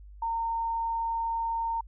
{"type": "tone", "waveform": "sine", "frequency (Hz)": 916, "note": "A#5", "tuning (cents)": -31, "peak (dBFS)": -27, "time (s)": [0.22, 1.81], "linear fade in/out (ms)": 5, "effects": ["added 50 Hz sine -45 dBFS peak until 1.87 s"]}